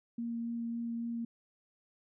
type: tone with vibrato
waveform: sine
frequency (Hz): 233.1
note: A#3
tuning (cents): 0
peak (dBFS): -34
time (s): 0.18-1.25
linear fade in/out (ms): 5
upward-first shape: sine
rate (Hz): 3.6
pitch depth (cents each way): 8
effects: none